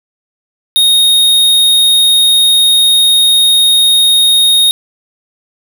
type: tone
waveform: square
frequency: 3722 Hz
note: A#7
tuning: 3 cents flat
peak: -6 dBFS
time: 0.76-4.71 s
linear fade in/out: 0 ms
effects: none